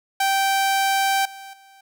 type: tone with level steps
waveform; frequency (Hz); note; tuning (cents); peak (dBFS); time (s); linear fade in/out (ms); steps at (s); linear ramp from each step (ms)
sawtooth; 780; G5; -9; -14 / -33 / -44; 0.2-1.81; 5; 1.25 / 1.53; 5
effects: none